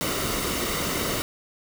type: noise with comb filter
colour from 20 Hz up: pink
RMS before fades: -27 dBFS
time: 0.01-1.22 s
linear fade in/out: 0 ms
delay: 1.2 ms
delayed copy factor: -0.5
effects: none